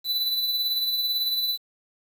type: tone with tremolo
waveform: square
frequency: 3986 Hz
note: B7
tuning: 15 cents sharp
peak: -22 dBFS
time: 0.04-1.58 s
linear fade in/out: 50 ms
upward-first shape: sine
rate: 18 Hz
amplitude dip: 40%
effects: 8-bit